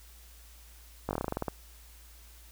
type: slowing click train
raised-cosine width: 1 ms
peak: -17 dBFS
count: 12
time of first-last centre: 1.09-1.482 s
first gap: 19 ms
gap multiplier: 1.12
effects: added 57 Hz sine -52 dBFS peak until 2.51 s + white hiss -57 dBFS RMS until 2.51 s